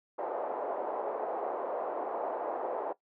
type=band-pass noise; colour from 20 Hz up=white; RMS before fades=-35 dBFS; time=0.18-2.93 s; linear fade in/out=10 ms; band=420 to 790 Hz; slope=24 dB/octave; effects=noise-tail reverb RT60 0.1 s tail -17 dB re dry